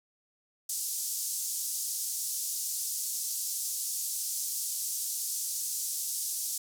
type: band-pass noise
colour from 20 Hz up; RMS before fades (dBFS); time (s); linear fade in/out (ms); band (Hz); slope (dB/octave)
pink; -34; 0.69-6.58; 5; 5800 to 14000; 24
effects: none